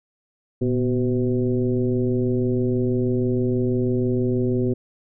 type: tone with frequency modulation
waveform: sine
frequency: 246.9 Hz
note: B3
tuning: in tune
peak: -18 dBFS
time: 0.61-4.74 s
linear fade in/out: 10 ms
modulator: 130 Hz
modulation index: 1.4
effects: none